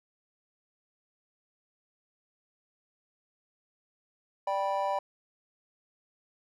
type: chord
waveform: triangle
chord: G major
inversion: second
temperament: just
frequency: 588 / 784 / 980 Hz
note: D5 / G5 / B5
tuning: +2 / 0 / -14 cents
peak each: -30 dBFS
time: 4.47-4.99 s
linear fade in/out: 5 ms
effects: none